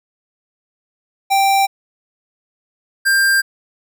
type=tone pair in turn; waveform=square; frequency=784 / 1589.9 Hz; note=G5 / G6; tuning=0 / +24 cents; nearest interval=octave; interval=1224 cents; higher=second; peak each=-12 / -12 dBFS; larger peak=neither; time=1.3-1.67 / 3.05-3.42 s; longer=neither; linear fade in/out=20 ms; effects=none